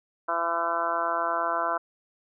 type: harmonic tone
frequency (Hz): 168.5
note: E3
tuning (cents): +38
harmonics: 2 / 3 / 4 / 5 / 6 / 7 / 8 / 9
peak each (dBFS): -40 / -38 / -30 / -38 / -29 / -34 / -30 / -36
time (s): 0.28-1.78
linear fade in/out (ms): 10
effects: none